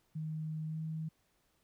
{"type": "tone with pitch glide", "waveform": "sine", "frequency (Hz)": [156.5, 158.59], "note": ["D#3", "D#3"], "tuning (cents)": [10, 33], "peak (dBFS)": -36, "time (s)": [0.15, 1.09], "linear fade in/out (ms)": 10, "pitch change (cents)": 23, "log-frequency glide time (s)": [0.66, 0.78], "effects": ["pink hiss -75 dBFS RMS until 1.63 s"]}